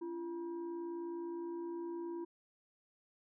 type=tone with frequency modulation; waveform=sine; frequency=341.2 Hz; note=F4; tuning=40 cents flat; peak=-39 dBFS; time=0.01-2.25 s; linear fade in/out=10 ms; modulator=623 Hz; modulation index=0.45; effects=none